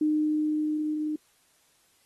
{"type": "tone with level ramp", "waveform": "sine", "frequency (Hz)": 305.2, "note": "D#4", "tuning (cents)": -33, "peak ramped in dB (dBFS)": [-21, -27], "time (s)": [0.01, 1.16], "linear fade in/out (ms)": 5, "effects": ["white hiss -65 dBFS RMS until 2.05 s", "AAC 32 kbps"]}